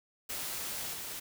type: noise with level steps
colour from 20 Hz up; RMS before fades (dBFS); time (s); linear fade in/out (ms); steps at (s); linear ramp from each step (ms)
white; -38 / -41; 0.29-1.2; 10; 0.93; 10
effects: none